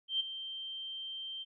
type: tone with ADSR envelope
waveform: sine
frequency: 3140 Hz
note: G7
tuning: 2 cents sharp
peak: -27 dBFS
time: 0.08-1.45 s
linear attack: 120 ms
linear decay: 14 ms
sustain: -12 dB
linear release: 31 ms
effects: none